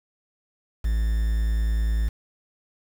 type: tone with quantisation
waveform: triangle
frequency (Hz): 55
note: A1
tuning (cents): 0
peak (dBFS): -18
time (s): 0.84-2.09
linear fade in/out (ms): 10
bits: 7
effects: none